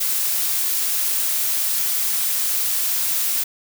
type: noise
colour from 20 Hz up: blue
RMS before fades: -21 dBFS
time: 0-3.44 s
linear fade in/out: 10 ms
effects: none